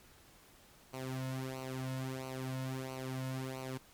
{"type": "tone with flanger", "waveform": "sawtooth", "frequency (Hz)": 130.81, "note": "C3", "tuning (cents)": 0, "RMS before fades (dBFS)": -40, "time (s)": [0.93, 3.78], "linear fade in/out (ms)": 10, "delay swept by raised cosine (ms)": [0.57, 2.57], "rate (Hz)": 1.5, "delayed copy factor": -0.75, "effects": ["pink hiss -61 dBFS RMS until 3.93 s", "MP3 96 kbps"]}